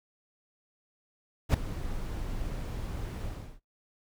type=noise with ADSR envelope; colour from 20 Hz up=brown; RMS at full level=-18 dBFS; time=1.49-3.6 s; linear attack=50 ms; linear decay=5 ms; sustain=-17 dB; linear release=350 ms; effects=noise-tail reverb RT60 0.2 s tail -24 dB re dry